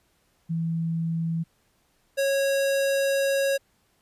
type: tone pair in turn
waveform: sine / square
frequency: 164.81 / 549.6 Hz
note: E3 / C#5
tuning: 0 / -15 cents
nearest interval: octave + major sixth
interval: 2085 cents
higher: second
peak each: -24 / -22 dBFS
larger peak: second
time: 0.49-1.44 / 2.17-3.58 s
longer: second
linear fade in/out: 20 ms
effects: pink hiss -67 dBFS RMS until 4.01 s + resampled to 32000 Hz